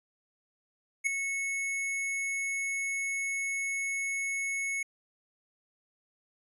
square tone with ADSR envelope, 2200 Hz, C#7, 14 cents flat, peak -23 dBFS, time 1.04-4.83 s, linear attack 28 ms, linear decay 4 ms, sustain -8 dB, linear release 6 ms, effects resampled to 32000 Hz

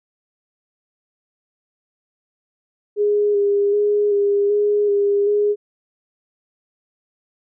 sine tone with vibrato, 409.3 Hz, G#4, 25 cents flat, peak -14 dBFS, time 2.96-5.56 s, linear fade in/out 50 ms, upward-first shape square, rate 1.3 Hz, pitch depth 20 cents each way, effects none

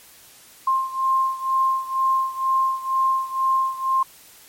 sine beating tone pair, 1057 / 1059.1 Hz, C6 / C6, +17 / +21 cents, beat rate 2.1 Hz, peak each -20 / -23 dBFS, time 0.67-4.03 s, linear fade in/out 5 ms, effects white hiss -48 dBFS RMS until 4.48 s + MP3 64 kbps

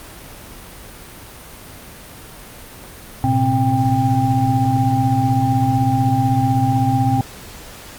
sine tone cluster, 111.5 / 127.4 / 262.8 / 794 Hz, A2 / C3 / C4 / G5, +23 / -46 / +8 / +22 cents, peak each -19 dBFS, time 3.24-7.21 s, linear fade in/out 0 ms, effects pink hiss -37 dBFS RMS until 7.98 s + Opus 32 kbps

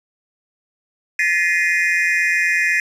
triangle tone cluster, 1729 / 1897 / 2073 / 2466 Hz, A6 / A#6 / C7 / D#7, -31 / +30 / -17 / -16 cents, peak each -19 dBFS, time 1.19-2.8 s, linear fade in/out 2 ms, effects resampled to 32000 Hz

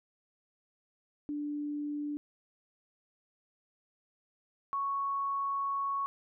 sine tone pair in turn, 293.7 / 1108.9 Hz, D4 / C#6, 0 / 0 cents, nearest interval octave + major seventh, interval 2300 cents, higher second, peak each -33 / -30 dBFS, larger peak second, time 1.29-2.17 / 4.73-6.06 s, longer second, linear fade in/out 0 ms, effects none

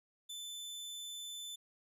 sawtooth tone, 3520 Hz, A7, in tune, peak -40 dBFS, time 0.29-1.56 s, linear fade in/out 10 ms, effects resampled to 32000 Hz

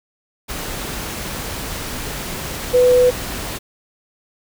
sine tone in noise, 497.7 Hz, B4, 13 cents sharp, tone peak -9 dBFS, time 2.73-3.11 s, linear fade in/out 20 ms, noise pink, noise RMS -27 dBFS, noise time 0.48-3.59 s, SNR +15 dB, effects none

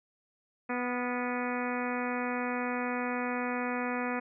harmonic tone with a mistuned harmonic, 246.9 Hz, B3, in tune, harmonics 1 / 2 / 3 / 4 / 5 / 6 / 7 / 8 / 9 / 10, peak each -34 / -37 / -39 / -40 / -41 / -42 / -42 / -43 / -44 / -44 dBFS, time 0.69-4.2 s, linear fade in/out 10 ms, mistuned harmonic 6, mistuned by -36 cents, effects none

